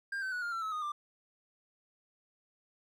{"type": "tone with pitch steps", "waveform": "triangle", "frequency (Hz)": [1600, 1533.1, 1468.9, 1407.4, 1348.5, 1292.1, 1238.1, 1186.2], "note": ["G6", "G6", "F#6", "F6", "E6", "E6", "D#6", "D6"], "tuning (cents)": [35, -39, -13, 13, 39, -35, -9, 17], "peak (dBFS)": -32, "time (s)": [0.12, 0.92], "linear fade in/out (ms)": 5, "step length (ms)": 100, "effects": []}